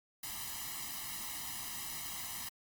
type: noise with comb filter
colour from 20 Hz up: white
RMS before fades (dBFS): -42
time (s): 0.23-2.49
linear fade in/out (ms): 5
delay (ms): 1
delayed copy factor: +1
effects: Opus 48 kbps